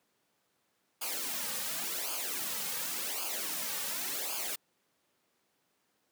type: noise with flanger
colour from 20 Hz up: white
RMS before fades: -36 dBFS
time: 1.01-4.56 s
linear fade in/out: 10 ms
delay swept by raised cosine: 0.52 to 3.02 ms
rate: 0.9 Hz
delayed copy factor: -0.75
effects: pink hiss -75 dBFS RMS until 6.11 s + high-pass 200 Hz 12 dB/octave